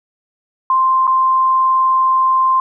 sine tone with dropouts, 1046.5 Hz, C6, in tune, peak -10 dBFS, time 0.7-2.6 s, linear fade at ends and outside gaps 2 ms, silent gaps 1.07-1.076 s, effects none

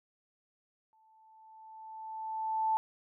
sine tone with exponential growth, 880 Hz, A5, in tune, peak -25 dBFS, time 0.93-2.77 s, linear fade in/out 0 ms, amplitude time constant 400 ms, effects none

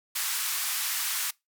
white band-pass noise, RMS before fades -30 dBFS, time 0.15-1.31 s, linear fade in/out 10 ms, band 1000 to 16000 Hz, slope 24 dB/octave, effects noise-tail reverb RT60 0.2 s tail -24 dB re dry

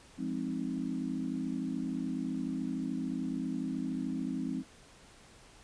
sine chord, F minor seventh, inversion none, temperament equal, 174.61 / 207.7 / 261.6 / 311.1 Hz, F3 / Ab3 / C4 / Eb4, 0 / 0 / 0 / 0 cents, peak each -40 / -39 / -35 / -40 dBFS, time 0.17-4.64 s, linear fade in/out 50 ms, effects pink hiss -57 dBFS RMS until 5.63 s + resampled to 22050 Hz

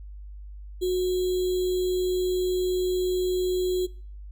sine tone with sample-and-hold, 365.7 Hz, F#4, 20 cents flat, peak -22 dBFS, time 0.81-3.87 s, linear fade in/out 20 ms, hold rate 3675 Hz, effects noise-tail reverb RT60 0.5 s tail -23 dB re dry + added 50 Hz sine -38 dBFS peak until 4.31 s

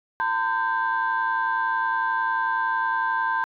sine tone cluster, 909 / 1020 / 1572 Hz, A#5 / C6 / G6, -44 / -44 / +4 cents, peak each -25 dBFS, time 0.2-3.44 s, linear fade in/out 0 ms, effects tanh soft clip ceiling -14 dBFS

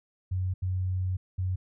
sine tone bursts at uneven times, 92.5 Hz, F#2, in tune, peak -26 dBFS, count 3, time 0.31-0.54 / 0.62-1.17 / 1.38-1.56 s, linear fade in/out 10 ms, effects none

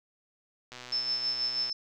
click train, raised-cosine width 0.2 ms, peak -26 dBFS, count 122, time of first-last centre 0.72-1.696 s, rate 124 Hz
sine tone with tremolo, 5274 Hz, E8, in tune, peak -26 dBFS, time 0.92-1.73 s, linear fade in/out 5 ms, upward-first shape sine, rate 6.2 Hz, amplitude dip 50%
effects none

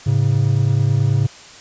triangle tone pair together, 106.8 / 136.1 Hz, G#2 / C#3, +49 / -31 cents, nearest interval major third, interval 420 cents, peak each -14 dBFS, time 0.06-1.27 s, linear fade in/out 10 ms, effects white hiss -40 dBFS RMS until 1.6 s + resampled to 16000 Hz

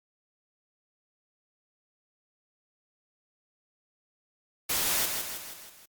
white noise with echo, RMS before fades -28 dBFS, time 4.69-5.06 s, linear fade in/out 10 ms, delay 160 ms, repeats 5, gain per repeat -5 dB, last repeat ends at 5.86 s, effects Opus 48 kbps

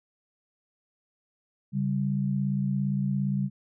sine tone pair together, 138.59 / 196 Hz, C#3 / G3, 0 / 0 cents, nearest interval tritone, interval 600 cents, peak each -27 dBFS, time 1.72-3.5 s, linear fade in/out 50 ms, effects none

